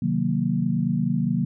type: chord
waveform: sine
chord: C half-diminished seventh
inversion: none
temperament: equal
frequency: 130.81 / 155.56 / 185 / 233.1 Hz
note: C3 / Eb3 / Gb3 / Bb3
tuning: 0 / 0 / 0 / 0 cents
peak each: -28 / -26 / -25 / -25 dBFS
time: 0.02-1.45 s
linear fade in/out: 5 ms
effects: none